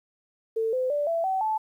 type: tone with pitch steps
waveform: sine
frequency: 447.9 / 511.5 / 584.2 / 667.2 / 762 / 870.3 Hz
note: A4 / C5 / D5 / E5 / G5 / A5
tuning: +31 / -39 / -9 / +21 / -49 / -19 cents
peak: -23 dBFS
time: 0.56-1.58 s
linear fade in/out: 10 ms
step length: 170 ms
effects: 10-bit